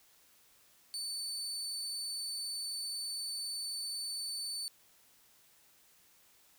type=tone; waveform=30% pulse; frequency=4511 Hz; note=C#8; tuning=29 cents sharp; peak=-34 dBFS; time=0.94-4.68 s; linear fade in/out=0 ms; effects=white hiss -65 dBFS RMS until 6.58 s